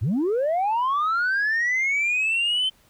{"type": "linear sweep", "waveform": "sine", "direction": "up", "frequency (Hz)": [84.3, 3096], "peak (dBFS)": -18, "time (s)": [0.01, 2.7], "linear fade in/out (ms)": 20, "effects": ["tanh soft clip ceiling -18 dBFS", "pink hiss -59 dBFS RMS until 2.89 s"]}